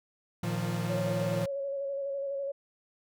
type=chord; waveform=45% pulse; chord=Bb suspended fourth; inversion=none; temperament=equal with one note detuned; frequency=114.87 / 155.56 / 174.61 Hz; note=Bb2 / Eb3 / F3; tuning=-25 / 0 / 0 cents; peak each=-34 / -36 / -33 dBFS; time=0.43-1.46 s; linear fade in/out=5 ms
type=tone with vibrato; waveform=sine; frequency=554.4 Hz; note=C#5; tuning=in tune; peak=-31 dBFS; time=0.89-2.52 s; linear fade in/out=10 ms; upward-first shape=square; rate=12 Hz; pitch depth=21 cents each way
effects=none